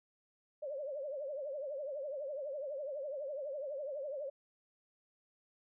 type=tone with vibrato; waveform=sine; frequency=567 Hz; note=C#5; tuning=39 cents sharp; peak=-38 dBFS; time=0.62-4.3 s; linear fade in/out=10 ms; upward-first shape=triangle; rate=12 Hz; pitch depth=160 cents each way; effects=none